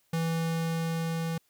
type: tone with level ramp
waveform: square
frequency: 164.5 Hz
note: E3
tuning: 3 cents flat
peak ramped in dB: -27 to -30 dBFS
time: 0.13-1.38 s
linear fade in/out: 5 ms
effects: white hiss -70 dBFS RMS until 1.49 s